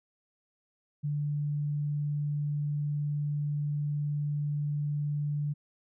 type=tone; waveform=sine; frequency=146.83 Hz; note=D3; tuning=in tune; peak=-28 dBFS; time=1.03-5.54 s; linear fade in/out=20 ms; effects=none